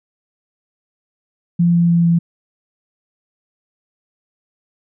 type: tone with pitch steps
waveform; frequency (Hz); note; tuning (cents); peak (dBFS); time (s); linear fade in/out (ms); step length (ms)
sine; 172.1 / 171.11 / 170.12 / 169.14; F3 / F3 / F3 / E3; -25 / -35 / -45 / +45; -10; 1.59-2.19; 10; 150
effects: none